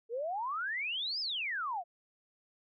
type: exponential two-way sweep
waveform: sine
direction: up then down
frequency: 440 to 5274 to 662 Hz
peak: -33 dBFS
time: 0.09-1.84 s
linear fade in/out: 50 ms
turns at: 1.2 s
effects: none